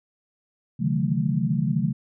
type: tone cluster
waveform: sine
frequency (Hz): 134.2 / 149.4 / 161.6 / 185.3 / 219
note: C3 / D3 / E3 / F#3 / A3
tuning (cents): +44 / +30 / -34 / +3 / -8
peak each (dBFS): -27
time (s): 0.79-1.93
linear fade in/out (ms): 20
effects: none